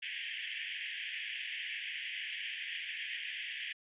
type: band-pass noise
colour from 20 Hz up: white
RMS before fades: -41 dBFS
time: 0.02-3.73 s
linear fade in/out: 10 ms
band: 1700 to 3300 Hz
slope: 96 dB/octave
effects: resampled to 8000 Hz